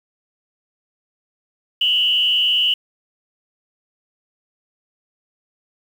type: tone with frequency modulation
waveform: sine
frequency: 2950 Hz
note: F#7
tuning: 6 cents flat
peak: -14 dBFS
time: 1.81-2.74 s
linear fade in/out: 5 ms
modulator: 177 Hz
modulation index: 0.65
effects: 7-bit